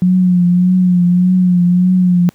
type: tone with vibrato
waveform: sine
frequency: 180 Hz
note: F#3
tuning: 47 cents flat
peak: -7 dBFS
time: 0.02-2.29 s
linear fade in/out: 0 ms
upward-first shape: triangle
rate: 1.7 Hz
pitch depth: 48 cents each way
effects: pink hiss -51 dBFS RMS until 2.34 s + high-pass 100 Hz 12 dB/octave

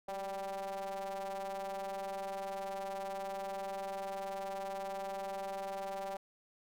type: ring-modulated tone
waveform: square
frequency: 98.9 Hz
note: G2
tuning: 16 cents sharp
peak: -36 dBFS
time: 0.08-6.17 s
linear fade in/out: 5 ms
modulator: 682 Hz
effects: none

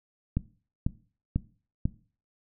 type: click train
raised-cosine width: 5 ms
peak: -13 dBFS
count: 4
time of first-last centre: 0.37-1.855 s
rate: 2.02 Hz
effects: noise-tail reverb RT60 0.4 s tail -18 dB re dry

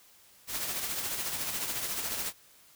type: noise with tremolo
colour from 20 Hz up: white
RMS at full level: -32 dBFS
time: 0.47-2.33 s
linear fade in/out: 50 ms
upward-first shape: triangle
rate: 14 Hz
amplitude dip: 50%
effects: white hiss -59 dBFS RMS until 2.75 s

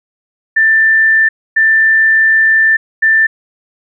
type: tone bursts at uneven times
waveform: sine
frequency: 1777 Hz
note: A6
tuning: 17 cents sharp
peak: -6 dBFS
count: 3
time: 0.56-1.29 / 1.56-2.77 / 3.02-3.27 s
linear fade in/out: 10 ms
effects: none

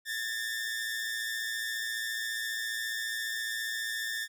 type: tone pair together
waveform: sawtooth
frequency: 1688 / 1802.6 Hz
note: G#6 / A6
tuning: +28 / +41 cents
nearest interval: minor second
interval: 113 cents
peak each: -35 / -30 dBFS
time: 0.05-4.28 s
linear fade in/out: 50 ms
effects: none

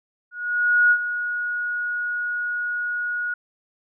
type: tone with ADSR envelope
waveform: sine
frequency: 1450 Hz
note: F#6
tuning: 35 cents flat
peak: -12 dBFS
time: 0.31-3.34 s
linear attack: 600 ms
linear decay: 66 ms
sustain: -11 dB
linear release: 4 ms
effects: none

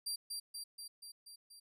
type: tone with echo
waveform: 25% pulse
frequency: 4720 Hz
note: D8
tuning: 8 cents sharp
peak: -32 dBFS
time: 0.06-0.16 s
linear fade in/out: 10 ms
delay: 240 ms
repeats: 6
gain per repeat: -3 dB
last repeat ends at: 1.6 s
effects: none

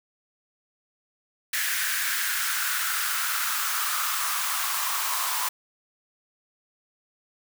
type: noise with high-pass filter sweep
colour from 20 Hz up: white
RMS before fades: -27 dBFS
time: 1.53-5.49 s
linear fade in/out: 5 ms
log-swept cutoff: 1700 to 990 Hz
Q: 4.3
effects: none

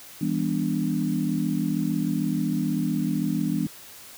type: chord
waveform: sine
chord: E minor seventh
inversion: none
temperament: equal with one note detuned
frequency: 164.81 / 200.7 / 246.9 / 293.7 Hz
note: E3 / G3 / B3 / D4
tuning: 0 / +41 / 0 / 0 cents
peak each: -28 dBFS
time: 0.21-3.67 s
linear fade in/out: 5 ms
effects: white hiss -45 dBFS RMS until 4.17 s

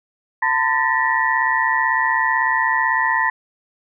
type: tone cluster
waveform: sine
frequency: 898 / 1014 / 1779 / 1917 Hz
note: A5 / B5 / A6 / A#6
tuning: +35 / +45 / +19 / +48 cents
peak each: -21 dBFS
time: 0.42-3.3 s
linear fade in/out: 5 ms
effects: none

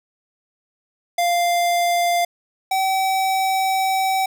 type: tone pair in turn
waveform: square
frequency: 696 / 765.4 Hz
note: F5 / G5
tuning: -6 / -42 cents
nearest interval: major second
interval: 164 cents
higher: second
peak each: -17 / -18 dBFS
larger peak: first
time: 1.18-2.25 / 2.71-4.26 s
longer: second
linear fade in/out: 5 ms
effects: none

